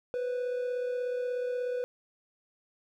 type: tone pair together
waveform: triangle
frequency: 493.9 / 530.5 Hz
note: B4 / C5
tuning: 0 / +24 cents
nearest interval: minor second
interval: 124 cents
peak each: -28 / -39 dBFS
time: 0.14-1.84 s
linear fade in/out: 0 ms
effects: none